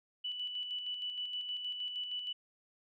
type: tone with tremolo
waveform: sine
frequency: 2968 Hz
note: F#7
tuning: 5 cents sharp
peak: -35 dBFS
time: 0.24-2.33 s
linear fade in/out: 10 ms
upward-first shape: square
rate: 6.4 Hz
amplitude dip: 40%
effects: none